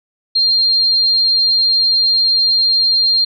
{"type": "tone", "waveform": "sine", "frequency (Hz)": 4197, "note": "C8", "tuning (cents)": 5, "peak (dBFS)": -10, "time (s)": [0.35, 3.25], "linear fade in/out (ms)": 10, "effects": []}